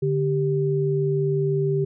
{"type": "tone pair together", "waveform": "sine", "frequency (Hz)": [146.03, 392], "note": ["D3", "G4"], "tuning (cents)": [-9, 0], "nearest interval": "octave + perfect fourth", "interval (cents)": 1709, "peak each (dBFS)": [-22, -22], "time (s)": [0.02, 1.85], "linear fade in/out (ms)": 10, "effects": []}